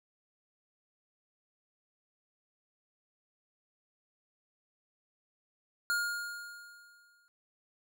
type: tone with exponential decay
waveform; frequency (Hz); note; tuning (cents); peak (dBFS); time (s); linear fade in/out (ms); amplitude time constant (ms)
square; 1420; F6; +28; -28; 5.9-7.28; 0; 300
effects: none